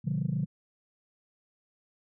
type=chord; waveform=sine; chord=B diminished seventh; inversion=none; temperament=equal with one note detuned; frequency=123.47 / 146.83 / 174.61 / 202.3 Hz; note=B2 / D3 / F3 / Ab3; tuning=0 / 0 / 0 / -45 cents; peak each=-34 / -30 / -31 / -36 dBFS; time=0.04-0.46 s; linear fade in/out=20 ms; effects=tanh soft clip ceiling -20 dBFS